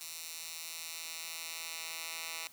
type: tone with high-pass filter sweep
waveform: 10% pulse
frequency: 163.5 Hz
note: E3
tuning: 14 cents flat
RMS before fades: -43 dBFS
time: 0.01-2.47 s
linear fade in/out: 0 ms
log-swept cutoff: 4800 to 2200 Hz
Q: 0.72
effects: white hiss -58 dBFS RMS until 2.52 s + high-pass 80 Hz 12 dB/octave